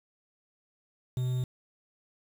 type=tone with quantisation; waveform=triangle; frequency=126.7 Hz; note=B2; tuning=45 cents sharp; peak=-25 dBFS; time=1.17-1.44 s; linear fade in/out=2 ms; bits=8; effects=none